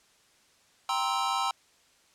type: chord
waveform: square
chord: C dominant seventh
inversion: second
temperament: just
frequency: 784.9 / 941.9 / 1046.5 / 1308.1 Hz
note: G5 / Bb5 / C6 / E6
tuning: +2 / +18 / 0 / -14 cents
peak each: -33 dBFS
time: 0.89-1.51 s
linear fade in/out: 2 ms
effects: white hiss -63 dBFS RMS until 2.14 s + low-pass 8000 Hz 12 dB/octave